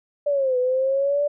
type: linear two-way sweep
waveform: sine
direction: down then up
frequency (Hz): 587.3 to 496.7 to 587.3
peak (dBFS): -18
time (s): 0.26-1.28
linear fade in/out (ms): 10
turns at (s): 0.58
effects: none